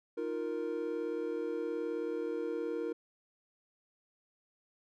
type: chord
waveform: triangle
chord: Eb suspended second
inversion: none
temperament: just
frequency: 311.1 / 350 / 466.7 Hz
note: Eb4 / F4 / Bb4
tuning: 0 / +4 / +2 cents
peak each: -38 / -37 / -34 dBFS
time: 0.17-2.93 s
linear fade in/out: 10 ms
effects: none